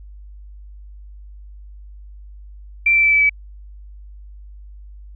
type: tone with pitch steps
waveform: sine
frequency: 2350 / 2335 / 2320 / 2306 / 2291 Hz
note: D7 / D7 / D7 / D7 / D7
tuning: +1 / -11 / -22 / -32 / -44 cents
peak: -11 dBFS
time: 2.86-3.295 s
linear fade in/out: 5 ms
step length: 87 ms
effects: added 50 Hz sine -36 dBFS peak until 5.15 s